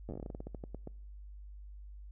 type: slowing click train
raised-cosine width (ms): 2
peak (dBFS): -29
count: 18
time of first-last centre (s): 0.09-0.874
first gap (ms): 9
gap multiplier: 1.18
effects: noise-tail reverb RT60 0.8 s tail -26 dB re dry + added 50 Hz sine -46 dBFS peak until 2.11 s